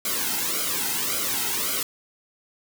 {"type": "noise with flanger", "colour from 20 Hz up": "white", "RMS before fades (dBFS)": -26, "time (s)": [0.05, 1.83], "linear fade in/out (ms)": 2, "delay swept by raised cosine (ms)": [1.1, 1.77], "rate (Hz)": 1.8, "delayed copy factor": -0.85, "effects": []}